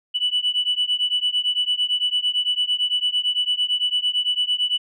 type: beating tone pair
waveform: sine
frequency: 2960 / 2968.9 Hz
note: F#7 / F#7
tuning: 0 / +5 cents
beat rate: 8.9 Hz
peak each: -21 dBFS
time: 0.14-4.78 s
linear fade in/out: 20 ms
effects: tanh soft clip ceiling -13 dBFS